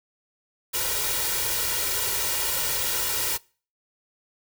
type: noise with comb filter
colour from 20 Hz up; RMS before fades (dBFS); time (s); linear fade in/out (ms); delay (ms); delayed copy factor
white; -26; 0.73-3.38; 20; 2.1; +0.75
effects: noise-tail reverb RT60 0.4 s tail -24 dB re dry